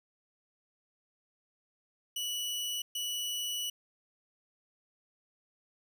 sawtooth tone bursts at uneven times, 2948 Hz, F#7, 7 cents flat, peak -30 dBFS, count 2, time 2.16-2.82 / 2.95-3.7 s, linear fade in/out 5 ms, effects none

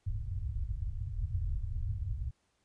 white low-pass noise, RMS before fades -35 dBFS, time 0.06-2.31 s, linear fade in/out 10 ms, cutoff 110 Hz, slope 48 dB/octave, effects pink hiss -75 dBFS RMS until 2.64 s + resampled to 22050 Hz

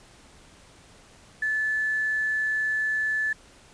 sine tone with quantisation, 1738 Hz, A6, 22 cents flat, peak -23 dBFS, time 1.42-3.33 s, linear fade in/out 5 ms, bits 8, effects pink hiss -53 dBFS RMS until 3.73 s + resampled to 22050 Hz

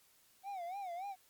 triangle tone with vibrato, 743 Hz, F#5, 7 cents sharp, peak -38 dBFS, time 0.43-1.16 s, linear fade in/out 50 ms, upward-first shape sine, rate 3.5 Hz, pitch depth 150 cents each way, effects white hiss -68 dBFS RMS until 1.29 s + MP3 96 kbps

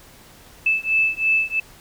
sine beating tone pair, 2625 / 2628 Hz, E7 / E7, -8 / -6 cents, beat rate 3 Hz, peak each -20 / -20 dBFS, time 0.66-1.6 s, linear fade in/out 5 ms, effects pink hiss -47 dBFS RMS until 1.8 s

